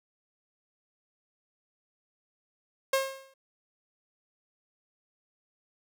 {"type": "tone with exponential decay", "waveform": "sawtooth", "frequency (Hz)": 537, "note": "C5", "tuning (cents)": 45, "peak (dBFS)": -18, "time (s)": [2.93, 3.34], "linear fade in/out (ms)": 5, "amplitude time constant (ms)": 88, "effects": []}